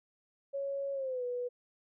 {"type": "tone with pitch glide", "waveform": "sine", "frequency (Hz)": [554.4, 491.1], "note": ["C#5", "B4"], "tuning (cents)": [0, -10], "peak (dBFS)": -33, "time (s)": [0.53, 1.49], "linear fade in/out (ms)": 20, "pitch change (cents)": -210, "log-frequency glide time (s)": [0.93, 1.24], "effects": []}